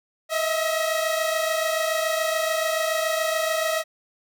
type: tone cluster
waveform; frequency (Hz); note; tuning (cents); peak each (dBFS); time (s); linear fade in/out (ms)
sawtooth; 634 / 661 / 1915; D#5 / E5 / A#6; +32 / +5 / +46; -20 / -24 / -28; 0.29-3.84; 50
effects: none